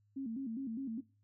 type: tone with vibrato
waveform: sine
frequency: 246.9 Hz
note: B3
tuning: in tune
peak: -37 dBFS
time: 0.16-1.01 s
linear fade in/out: 10 ms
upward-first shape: square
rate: 4.9 Hz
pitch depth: 160 cents each way
effects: noise-tail reverb RT60 0.3 s tail -19 dB re dry + added 103 Hz sine -69 dBFS peak until 1.23 s